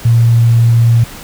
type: tone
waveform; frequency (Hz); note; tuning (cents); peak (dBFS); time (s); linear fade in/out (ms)
sine; 116.54; A#2; 0; -5; 0.05-1.04; 5
effects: pink hiss -31 dBFS RMS until 1.23 s